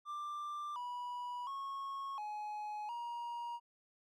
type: tone with pitch steps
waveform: triangle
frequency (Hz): 1183 / 977 / 1096 / 842 / 948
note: D6 / B5 / C#6 / G#5 / A#5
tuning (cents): +12 / -19 / -20 / +24 / +29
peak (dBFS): -38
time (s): 0.05-3.6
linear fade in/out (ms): 50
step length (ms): 710
effects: none